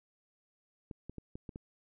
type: clicks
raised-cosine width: 3 ms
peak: -30 dBFS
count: 6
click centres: 0.912 / 1.096 / 1.183 / 1.355 / 1.492 / 1.559 s
effects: none